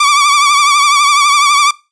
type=tone with vibrato; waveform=sawtooth; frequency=1156 Hz; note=D6; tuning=28 cents flat; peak=-3 dBFS; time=0-1.71 s; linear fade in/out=5 ms; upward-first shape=triangle; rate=12 Hz; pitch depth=73 cents each way; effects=noise-tail reverb RT60 0.3 s tail -23 dB re dry + resampled to 22050 Hz